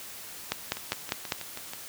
two click trains, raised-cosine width 0.2 ms, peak -19 / -9 dBFS, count 7 / 5, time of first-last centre 0.77-1.735 / 0.52-1.322 s, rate 6.22 / 4.99 Hz, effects white hiss -43 dBFS RMS until 1.88 s + high-pass 60 Hz 12 dB/octave

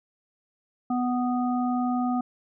harmonic tone, 247.7 Hz, B3, 5 cents sharp, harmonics 1 / 3 / 5, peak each -24 / -29 / -35 dBFS, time 0.9-2.21 s, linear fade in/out 5 ms, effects none

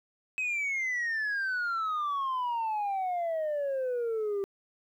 sine exponential sweep, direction down, 2562 to 390 Hz, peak -26 dBFS, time 0.38-4.44 s, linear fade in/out 0 ms, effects tanh soft clip ceiling -27 dBFS + 11-bit

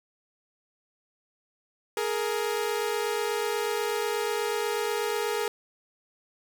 sawtooth tone pair together, 418 / 466.2 Hz, G#4 / A#4, +11 / 0 cents, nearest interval major second, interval 189 cents, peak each -25 / -26 dBFS, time 1.97-5.48 s, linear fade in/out 2 ms, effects 10-bit

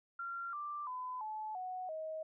sine tone with pitch steps, 1378 / 1179 / 1008.8 / 863.1 / 738.5 / 631.8 Hz, F6 / D6 / B5 / A5 / F#5 / D#5, -24 / +6 / +36 / -34 / -3 / +26 cents, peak -39 dBFS, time 0.19-2.23 s, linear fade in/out 5 ms, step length 340 ms, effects none

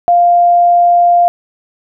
sine tone, 698.5 Hz, F5, in tune, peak -5 dBFS, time 0.08-1.28 s, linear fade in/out 0 ms, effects none

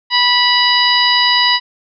harmonic tone, 981 Hz, B5, 12 cents flat, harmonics 1 / 2 / 3 / 4 / 5, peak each -16 / -16 / -16 / -16 / -16 dBFS, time 0.1-1.6 s, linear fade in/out 50 ms, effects none

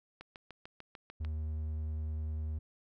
click train, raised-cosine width 0.3 ms, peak -31 dBFS, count 8, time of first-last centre 0.21-1.249 s, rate 6.74 Hz
triangle tone, 77.5 Hz, D#2, 6 cents flat, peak -32 dBFS, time 1.2-2.59 s, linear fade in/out 10 ms
effects none

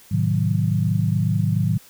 sine chord, A diminished seventh, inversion none, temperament equal with one note detuned, 108.3 / 130.81 / 155.56 / 185 Hz, A2 / C3 / Eb3 / Gb3, -27 / 0 / 0 / 0 cents, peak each -21 / -26 / -22 / -24 dBFS, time 0.11-1.78 s, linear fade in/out 10 ms, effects white hiss -49 dBFS RMS until 1.89 s

